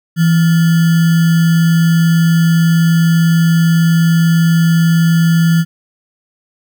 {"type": "tone with sample-and-hold", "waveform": "sine", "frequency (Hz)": 165.9, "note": "E3", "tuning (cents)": 11, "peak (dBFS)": -7, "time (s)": [0.16, 5.65], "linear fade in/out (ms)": 50, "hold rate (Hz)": 1575, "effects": []}